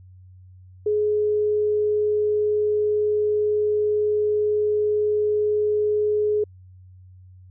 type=tone; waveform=sine; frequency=421 Hz; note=G#4; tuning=24 cents sharp; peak=-18 dBFS; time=0.86-6.44 s; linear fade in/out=5 ms; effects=added 92 Hz sine -44 dBFS peak until 7.5 s